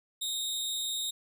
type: tone with amplitude modulation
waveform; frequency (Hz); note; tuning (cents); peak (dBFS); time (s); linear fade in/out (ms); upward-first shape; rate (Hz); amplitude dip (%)
sawtooth; 3725; A#7; -2; -26; 0.21-1.11; 10; sine; 254; 50
effects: none